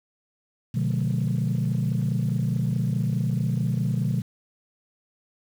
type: chord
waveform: sine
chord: B diminished seventh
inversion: none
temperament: just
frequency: 123.47 / 148.16 / 177.8 / 213.4 Hz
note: B2 / D3 / F3 / Ab3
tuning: 0 / +16 / +31 / +47 cents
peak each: -24 / -26 / -27 / -30 dBFS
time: 0.74-4.22 s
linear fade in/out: 10 ms
effects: tanh soft clip ceiling -16 dBFS + 8-bit